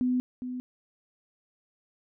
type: tone pair in turn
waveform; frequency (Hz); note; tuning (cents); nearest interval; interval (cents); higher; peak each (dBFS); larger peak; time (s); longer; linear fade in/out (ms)
sine; 251 / 251; B3 / B3; +28 / +28; unison; 0; neither; -23 / -32; first; 0.01-0.2 / 0.42-0.6; first; 0
effects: none